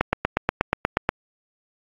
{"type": "click train", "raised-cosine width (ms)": 0.5, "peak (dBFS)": -3, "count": 10, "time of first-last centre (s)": [0.01, 1.09], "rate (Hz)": 8.33, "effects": ["AAC 32 kbps"]}